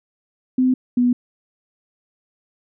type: tone pair in turn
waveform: sine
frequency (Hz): 256.1 / 245.5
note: C4 / B3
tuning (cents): -37 / -10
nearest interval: minor second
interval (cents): 73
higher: first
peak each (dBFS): -13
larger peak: neither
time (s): 0.58-0.74 / 0.97-1.13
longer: neither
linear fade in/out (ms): 5
effects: none